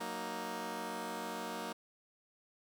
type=chord; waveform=10% pulse; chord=D# minor; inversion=first; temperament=just; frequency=186.68 / 233.3 / 311.1 Hz; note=F#3 / A#3 / D#4; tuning=+16 / +2 / 0 cents; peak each=-37 / -34 / -37 dBFS; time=0-1.73 s; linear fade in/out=10 ms; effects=none